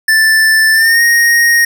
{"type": "tone with pitch glide", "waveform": "square", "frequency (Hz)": [1763, 1866.8], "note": ["A6", "A#6"], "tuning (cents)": [3, 2], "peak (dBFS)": -7, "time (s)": [0.08, 1.65], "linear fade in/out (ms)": 5, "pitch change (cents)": 99, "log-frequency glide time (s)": [0.73, 1.02], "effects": []}